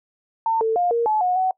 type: tone with pitch steps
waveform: sine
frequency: 902 / 445.8 / 707 / 467.6 / 859 / 726 / 749 Hz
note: A5 / A4 / F5 / A#4 / A5 / F#5 / F#5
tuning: +43 / +23 / +21 / +5 / -42 / -33 / +21 cents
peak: -17 dBFS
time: 0.46-1.51 s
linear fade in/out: 2 ms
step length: 150 ms
effects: noise-tail reverb RT60 0.1 s tail -24 dB re dry